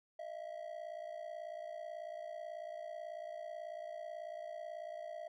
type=ring-modulated tone; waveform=triangle; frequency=650 Hz; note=E5; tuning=24 cents flat; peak=-38 dBFS; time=0.19-5.28 s; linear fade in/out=2 ms; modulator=29.1 Hz; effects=none